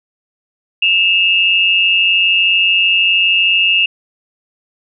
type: tone pair together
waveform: sine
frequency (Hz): 2637 / 2824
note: E7 / F7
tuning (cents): 0 / +19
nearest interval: minor second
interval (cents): 119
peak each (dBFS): -12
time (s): 0.82-3.86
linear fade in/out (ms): 5
effects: none